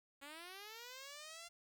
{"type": "linear sweep", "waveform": "5% pulse", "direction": "up", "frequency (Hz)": [272.4, 696], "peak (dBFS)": -39, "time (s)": [0.21, 1.49], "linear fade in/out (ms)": 20, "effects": ["12-bit"]}